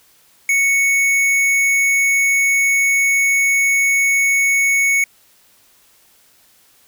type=tone with tanh clipping; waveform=sine; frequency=2217 Hz; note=C#7; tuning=in tune; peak=-14 dBFS; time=0.49-5.04 s; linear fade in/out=2 ms; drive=17 dB; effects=white hiss -53 dBFS RMS until 6.87 s